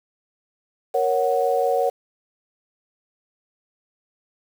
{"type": "chord", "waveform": "sine", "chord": "F# major", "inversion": "first", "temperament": "equal with one note detuned", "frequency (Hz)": [469.1, 554.4, 740], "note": ["A#4", "C#5", "F#5"], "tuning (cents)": [11, 0, 0], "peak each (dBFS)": -22, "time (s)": [0.94, 1.9], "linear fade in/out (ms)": 10, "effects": ["7-bit"]}